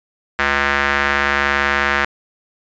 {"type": "tone with band-pass filter", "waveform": "square", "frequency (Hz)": 70.4, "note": "C#2", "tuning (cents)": 27, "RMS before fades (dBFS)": -17, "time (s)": [0.39, 2.05], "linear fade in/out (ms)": 0, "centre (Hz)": 1700, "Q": 2.4, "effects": ["resampled to 16000 Hz"]}